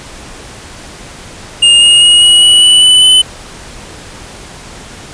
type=tone with pitch steps; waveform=square; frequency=2830 / 2856 / 2883 / 2910 / 2937 / 2964 / 2991 / 3019 Hz; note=F7 / F7 / F#7 / F#7 / F#7 / F#7 / F#7 / F#7; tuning=+22 / +38 / -46 / -29 / -13 / +2 / +18 / +34 cents; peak=-3 dBFS; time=1.62-3.22 s; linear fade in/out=10 ms; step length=200 ms; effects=pink hiss -30 dBFS RMS until 5.13 s + resampled to 22050 Hz